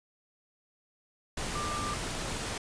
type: tone in noise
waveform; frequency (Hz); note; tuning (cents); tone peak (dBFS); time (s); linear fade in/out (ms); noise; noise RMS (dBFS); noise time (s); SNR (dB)
sine; 1188; D6; +20; -34; 1.55-1.94; 5; pink; -35; 1.37-2.58; -2
effects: resampled to 22050 Hz